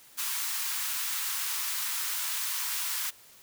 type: high-pass noise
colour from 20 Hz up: white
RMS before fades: -32 dBFS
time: 0.17-3.11 s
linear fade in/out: 20 ms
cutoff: 910 Hz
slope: 48 dB/octave
effects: white hiss -55 dBFS RMS until 3.42 s